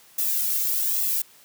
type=noise with flanger; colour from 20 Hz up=violet; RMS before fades=-24 dBFS; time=0.18-1.22 s; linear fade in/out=5 ms; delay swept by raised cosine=1.3 to 2.07 ms; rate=1.2 Hz; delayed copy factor=-0.95; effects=white hiss -53 dBFS RMS until 1.44 s + high-pass 100 Hz 12 dB/octave